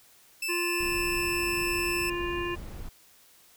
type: tone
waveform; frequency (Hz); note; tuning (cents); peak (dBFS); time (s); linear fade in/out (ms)
sawtooth; 2642; E7; +3; -26; 0.42-2.1; 5
type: harmonic tone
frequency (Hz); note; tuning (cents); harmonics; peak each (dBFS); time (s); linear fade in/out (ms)
349.2; F4; 0; 1 / 3 / 5 / 7 / 8; -31 / -36 / -38 / -39 / -40; 0.48-2.56; 20
type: noise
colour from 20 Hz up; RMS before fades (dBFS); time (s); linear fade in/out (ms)
brown; -39; 0.8-2.89; 5
effects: white hiss -58 dBFS RMS until 3.56 s